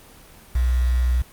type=tone with quantisation; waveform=sine; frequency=61.74 Hz; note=B1; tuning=in tune; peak=-16 dBFS; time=0.55-1.22 s; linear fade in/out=5 ms; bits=6; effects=pink hiss -47 dBFS RMS until 1.32 s + Opus 24 kbps